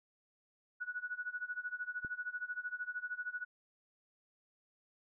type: tone with tremolo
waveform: sine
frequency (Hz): 1470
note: F#6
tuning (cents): -12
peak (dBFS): -35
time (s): 0.8-3.45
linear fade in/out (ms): 20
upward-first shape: sine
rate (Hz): 13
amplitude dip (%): 90
type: click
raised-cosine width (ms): 3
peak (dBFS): -36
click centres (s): 2.048
effects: none